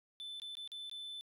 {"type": "tone with dropouts", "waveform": "sine", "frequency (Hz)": 3520, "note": "A7", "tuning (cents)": 0, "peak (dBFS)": -40, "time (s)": [0.2, 1.21], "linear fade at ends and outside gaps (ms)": 0, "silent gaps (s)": [[0.399, 0.419], [0.553, 0.57], [0.676, 0.718], [0.897, 0.914]], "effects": ["tanh soft clip ceiling -42 dBFS"]}